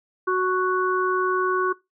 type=harmonic tone; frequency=370 Hz; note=F#4; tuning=in tune; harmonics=1 / 3 / 4; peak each=-22 / -23 / -27 dBFS; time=0.27-1.73 s; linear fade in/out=10 ms; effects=noise-tail reverb RT60 0.2 s tail -20 dB re dry